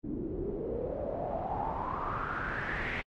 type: noise with low-pass filter sweep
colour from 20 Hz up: pink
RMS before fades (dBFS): -35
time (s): 0.03-3.02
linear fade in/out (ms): 20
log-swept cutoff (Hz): 290 to 2200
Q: 6.4
effects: AAC 48 kbps